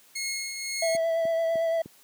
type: tone with tremolo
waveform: 15% pulse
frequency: 2165 Hz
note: C#7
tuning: 41 cents flat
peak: -22 dBFS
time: 0.15-0.97 s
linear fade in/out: 10 ms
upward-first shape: triangle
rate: 1.9 Hz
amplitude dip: 50%
type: tone with vibrato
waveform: triangle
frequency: 659.3 Hz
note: E5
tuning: in tune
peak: -21 dBFS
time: 0.82-1.82 s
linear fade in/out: 5 ms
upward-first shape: sine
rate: 8.9 Hz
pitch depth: 18 cents each way
type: click train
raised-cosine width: 3 ms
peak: -26 dBFS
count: 4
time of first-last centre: 0.95-1.859 s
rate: 3.3 Hz
effects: white hiss -57 dBFS RMS until 2.03 s + high-pass 150 Hz 12 dB/octave